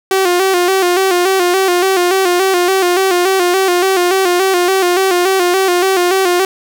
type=tone with vibrato; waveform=sawtooth; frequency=368.4 Hz; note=F#4; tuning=7 cents flat; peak=-6 dBFS; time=0.11-6.45 s; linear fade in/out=2 ms; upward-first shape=square; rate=3.5 Hz; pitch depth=68 cents each way; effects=7-bit